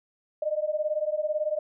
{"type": "beating tone pair", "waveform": "sine", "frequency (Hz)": [601, 619], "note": ["D5", "D#5"], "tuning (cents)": [40, -9], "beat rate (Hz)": 18, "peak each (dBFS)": -28, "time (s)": [0.42, 1.59], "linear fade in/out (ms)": 5, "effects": []}